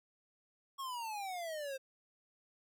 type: exponential sweep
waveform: square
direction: down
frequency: 1108.7 to 523.3 Hz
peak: -40 dBFS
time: 0.78-1.78 s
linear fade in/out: 20 ms
effects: none